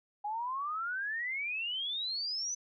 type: exponential sweep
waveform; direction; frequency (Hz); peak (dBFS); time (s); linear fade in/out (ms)
sine; up; 814 to 6110; -33; 0.24-2.55; 10
effects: none